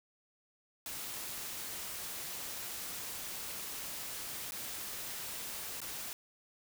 white noise with dropouts, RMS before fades -42 dBFS, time 0.86-6.13 s, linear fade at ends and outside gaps 1 ms, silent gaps 4.509-4.52 / 5.804-5.816 s, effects none

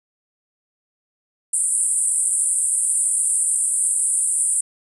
white band-pass noise, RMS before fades -20 dBFS, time 1.53-4.61 s, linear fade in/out 5 ms, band 8300 to 9700 Hz, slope 96 dB/octave, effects none

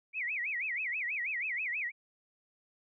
sine tone with vibrato, 2217 Hz, C#7, in tune, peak -32 dBFS, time 0.13-1.92 s, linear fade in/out 50 ms, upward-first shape sine, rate 6.2 Hz, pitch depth 280 cents each way, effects none

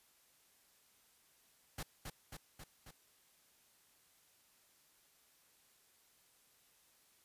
pink noise with echo, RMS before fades -43 dBFS, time 1.78-1.83 s, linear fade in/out 5 ms, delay 270 ms, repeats 4, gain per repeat -3 dB, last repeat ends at 2.91 s, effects white hiss -70 dBFS RMS until 7.24 s + resampled to 32000 Hz

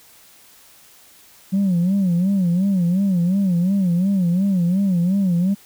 sine tone with vibrato, 184.8 Hz, F#3, 2 cents flat, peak -13 dBFS, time 1.52-5.55 s, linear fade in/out 20 ms, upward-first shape sine, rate 2.8 Hz, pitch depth 140 cents each way, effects tanh soft clip ceiling -13 dBFS + white hiss -49 dBFS RMS until 5.65 s

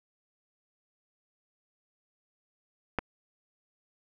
clicks, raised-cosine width 0.5 ms, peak -12 / -26 dBFS, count 2, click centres 2.987 / 2.991 s, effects none

